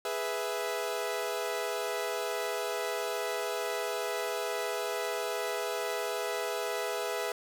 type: chord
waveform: sawtooth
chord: E major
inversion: first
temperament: equal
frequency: 415.3 / 493.9 / 659.3 Hz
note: G#4 / B4 / E5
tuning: 0 / 0 / 0 cents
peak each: -32 dBFS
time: 0.05-7.32 s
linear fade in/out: 2 ms
effects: none